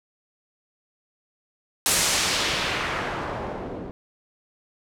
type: noise with low-pass filter sweep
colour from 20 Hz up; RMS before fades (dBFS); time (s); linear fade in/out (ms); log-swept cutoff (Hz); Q
white; -26; 1.86-3.91; 0; 11000 to 380; 0.95
effects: none